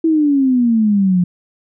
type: exponential sweep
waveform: sine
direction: down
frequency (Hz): 329.6 to 174.3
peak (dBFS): -10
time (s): 0.04-1.24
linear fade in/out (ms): 5
effects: none